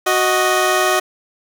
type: tone pair together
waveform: 15% pulse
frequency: 370 / 622.3 Hz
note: F#4 / D#5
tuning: 0 / 0 cents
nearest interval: major sixth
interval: 900 cents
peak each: -10 dBFS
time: 0.06-1 s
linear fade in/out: 10 ms
effects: none